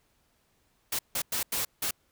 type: noise bursts at uneven times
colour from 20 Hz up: white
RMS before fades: -30 dBFS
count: 5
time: 0.92-0.99 / 1.15-1.22 / 1.32-1.43 / 1.52-1.65 / 1.82-1.91 s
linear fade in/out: 5 ms
effects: pink hiss -70 dBFS RMS until 2.11 s